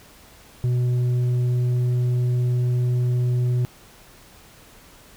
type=tone with tanh clipping; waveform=sine; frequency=123.5 Hz; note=B2; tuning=in tune; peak=-19 dBFS; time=0.64-3.65 s; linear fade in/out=0 ms; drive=5 dB; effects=pink hiss -49 dBFS RMS until 5.16 s